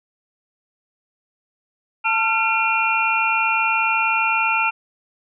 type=tone cluster; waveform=sine; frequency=887 / 1368 / 2403 / 2724 Hz; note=A5 / F6 / D7 / F7; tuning=+14 / -36 / +39 / -44 cents; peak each=-22 dBFS; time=2.04-4.71 s; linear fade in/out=20 ms; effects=none